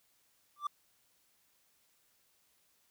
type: tone with exponential growth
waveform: triangle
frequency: 1174.7 Hz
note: D6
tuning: in tune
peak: -27 dBFS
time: 0.56-0.67 s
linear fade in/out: 5 ms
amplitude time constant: 23 ms
effects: white hiss -72 dBFS RMS until 2.9 s